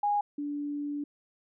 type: tone pair in turn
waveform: sine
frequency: 823 / 290.4 Hz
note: G#5 / D4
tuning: -16 / -19 cents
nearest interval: octave + tritone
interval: 1803 cents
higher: first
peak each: -24 / -31 dBFS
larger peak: first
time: 0.03-0.21 / 0.38-1.04 s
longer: second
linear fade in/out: 5 ms
effects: none